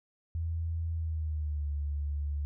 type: tone with pitch glide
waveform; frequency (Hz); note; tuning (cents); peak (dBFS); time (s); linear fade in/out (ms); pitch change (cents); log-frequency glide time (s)
sine; 82.41 to 72.58; E2 to D2; 0 to -20; -30; 0.35-2.45; 0; -220; 0.93-1.68
effects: none